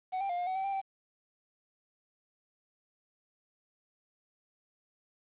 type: tone with pitch steps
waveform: triangle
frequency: 746 / 788 / 704 / 711 / 750 / 769 / 788 / 776 Hz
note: F#5 / G5 / F5 / F5 / F#5 / G5 / G5 / G5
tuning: +14 / +9 / +14 / +31 / +23 / -33 / +9 / -18 cents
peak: -29 dBFS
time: 0.12-0.816 s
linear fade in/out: 20 ms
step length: 87 ms
effects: resampled to 8000 Hz + 10-bit